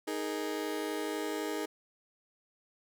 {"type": "chord", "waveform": "35% pulse", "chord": "D# suspended fourth", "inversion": "none", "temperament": "just", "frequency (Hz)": [311.1, 414.8, 466.7], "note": ["D#4", "G#4", "A#4"], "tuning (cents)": [0, -2, 2], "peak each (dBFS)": [-35, -36, -38], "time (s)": [0.07, 1.66], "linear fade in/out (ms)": 10, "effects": []}